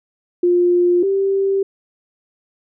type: tone pair in turn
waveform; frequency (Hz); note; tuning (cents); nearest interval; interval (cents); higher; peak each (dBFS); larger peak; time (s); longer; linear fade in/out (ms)
sine; 352.9 / 390.9; F4 / G4; +18 / -5; major second; 177; second; -11 / -14; first; 0.43-1.03 / 1.03-1.63; neither; 5
effects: none